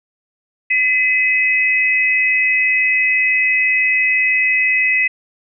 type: tone pair together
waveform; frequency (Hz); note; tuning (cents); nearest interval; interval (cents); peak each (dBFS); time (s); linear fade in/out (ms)
sine; 2022 / 2548; B6 / D#7; +40 / +41; major third; 401; -15; 0.7-5.08; 10
effects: none